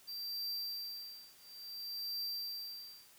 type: tone with tremolo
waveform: square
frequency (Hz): 4700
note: D8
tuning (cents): +1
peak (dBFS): -37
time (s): 0.07-3.12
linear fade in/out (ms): 20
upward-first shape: triangle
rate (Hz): 0.58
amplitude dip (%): 100
effects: white hiss -62 dBFS RMS until 3.18 s